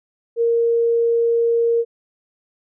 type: tone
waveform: sine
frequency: 465.4 Hz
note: A#4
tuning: 3 cents flat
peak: -14 dBFS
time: 0.36-1.85 s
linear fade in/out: 50 ms
effects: none